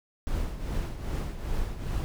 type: noise with tremolo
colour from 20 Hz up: brown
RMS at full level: -28 dBFS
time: 0.27-2.04 s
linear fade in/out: 0 ms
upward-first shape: triangle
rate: 2.5 Hz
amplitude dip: 70%
effects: none